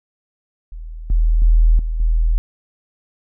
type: tone with level steps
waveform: sine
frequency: 40.25 Hz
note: E1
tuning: 41 cents flat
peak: -28 / -11 / -8 / -18 / -12 dBFS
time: 0.72-2.38 s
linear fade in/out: 0 ms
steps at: 1.1 / 1.42 / 1.79 / 2 s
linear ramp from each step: 2 ms
effects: none